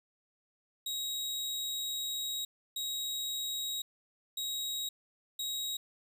sawtooth tone bursts at uneven times, 3807 Hz, A#7, 36 cents sharp, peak -31 dBFS, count 4, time 0.86-2.45 / 2.76-3.82 / 4.37-4.89 / 5.39-5.77 s, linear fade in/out 5 ms, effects none

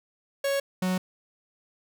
45% pulse tone pair in turn, 554.4 / 184.51 Hz, C#5 / F#3, 0 / -5 cents, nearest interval octave + perfect fifth, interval 1905 cents, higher first, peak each -24 dBFS, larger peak neither, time 0.44-0.6 / 0.82-0.98 s, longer neither, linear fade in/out 5 ms, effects none

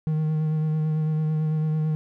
triangle tone with vibrato, 155.56 Hz, D#3, in tune, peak -19 dBFS, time 0.07-1.95 s, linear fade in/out 0 ms, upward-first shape sine, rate 9 Hz, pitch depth 19 cents each way, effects none

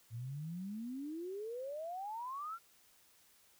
sine exponential sweep, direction up, 110 to 1400 Hz, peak -40 dBFS, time 0.1-2.59 s, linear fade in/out 50 ms, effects white hiss -67 dBFS RMS until 3.59 s

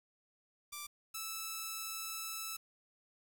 5% pulse tone pair in turn, 1174.7 / 1313.4 Hz, D6 / E6, 0 / -7 cents, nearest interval major second, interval 193 cents, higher second, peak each -31 / -28 dBFS, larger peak second, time 0.72-0.87 / 1.14-2.57 s, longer second, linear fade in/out 10 ms, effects 10-bit

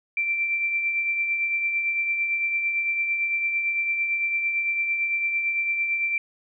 sine tone with tremolo, 2349 Hz, D7, in tune, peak -20 dBFS, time 0.17-6.18 s, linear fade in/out 2 ms, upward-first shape triangle, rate 8.9 Hz, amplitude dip 45%, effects none

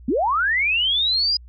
sine linear sweep, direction up, 206.1 to 4978 Hz, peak -17 dBFS, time 0.08-1.37 s, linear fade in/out 5 ms, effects added 60 Hz sine -40 dBFS peak until 1.48 s

